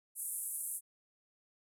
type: band-pass noise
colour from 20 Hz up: white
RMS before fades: -40 dBFS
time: 0.15-0.81 s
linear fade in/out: 50 ms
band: 8600 to 12000 Hz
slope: 48 dB/octave
effects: none